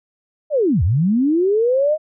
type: linear two-way sweep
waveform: sine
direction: down then up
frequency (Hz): 633 to 73.42 to 633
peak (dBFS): -13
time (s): 0.5-1.98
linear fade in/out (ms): 50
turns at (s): 0.83
effects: none